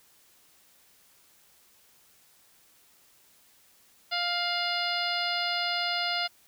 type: harmonic tone with a mistuned harmonic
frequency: 700 Hz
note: F5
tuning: 4 cents sharp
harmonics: 1 / 2 / 3 / 4 / 5 / 6 / 7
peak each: -33 / -34 / -35 / -35 / -36 / -34 / -35 dBFS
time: 4.11-6.28 s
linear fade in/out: 20 ms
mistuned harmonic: 4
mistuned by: +36 cents
effects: white hiss -61 dBFS RMS until 6.47 s